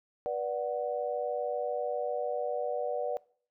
sine chord, B minor, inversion none, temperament equal with one note detuned, 487.1 / 587.3 / 740 Hz, B4 / D5 / F#5, -24 / 0 / 0 cents, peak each -34 / -33 / -36 dBFS, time 0.26-3.17 s, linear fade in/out 0 ms, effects noise-tail reverb RT60 0.5 s tail -22 dB re dry

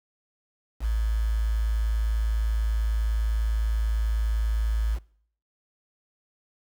sine tone with quantisation, 54.8 Hz, A1, 6 cents flat, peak -22 dBFS, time 0.8-4.99 s, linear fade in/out 50 ms, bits 7, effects noise-tail reverb RT60 0.6 s tail -23 dB re dry

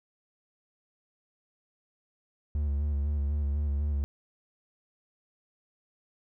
triangle tone with vibrato, 72.3 Hz, D2, 27 cents flat, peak -24 dBFS, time 2.55-4.04 s, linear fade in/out 0 ms, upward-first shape square, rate 4 Hz, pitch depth 37 cents each way, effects none

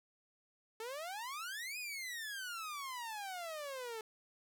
sawtooth exponential two-way sweep, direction up then down, 431.8 to 2536 to 431.8 Hz, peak -38 dBFS, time 0.8-4.01 s, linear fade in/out 2 ms, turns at 1.78 s, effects none

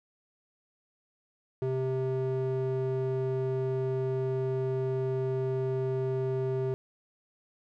square tone with band-pass filter, 130.81 Hz, C3, in tune, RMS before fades -30 dBFS, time 1.62-6.74 s, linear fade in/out 0 ms, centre 320 Hz, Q 2.5, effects none

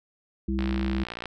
harmonic tone, 65.9 Hz, C2, 13 cents sharp, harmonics 1 / 3 / 5, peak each -28 / -28 / -31 dBFS, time 0.48-1.04 s, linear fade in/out 5 ms
click train, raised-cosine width 0.3 ms, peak -18 dBFS, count 40, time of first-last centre 0.59-1.257 s, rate 58.5 Hz
effects none

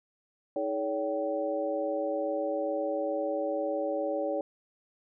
sine tone cluster, 316.3 / 423.8 / 566 / 771 Hz, D#4 / G#4 / C#5 / G5, +29 / +35 / +36 / -29 cents, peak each -35 / -36 / -30 / -38 dBFS, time 0.56-4.41 s, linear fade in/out 2 ms, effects none

